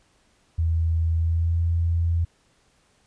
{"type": "tone with pitch glide", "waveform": "sine", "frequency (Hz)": [82, 84.16], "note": ["E2", "E2"], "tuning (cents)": [-9, 36], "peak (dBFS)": -19, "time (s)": [0.58, 2.25], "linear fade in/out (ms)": 10, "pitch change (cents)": 45, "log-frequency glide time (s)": [1.16, 1.6], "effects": ["pink hiss -63 dBFS RMS until 3.06 s", "resampled to 22050 Hz"]}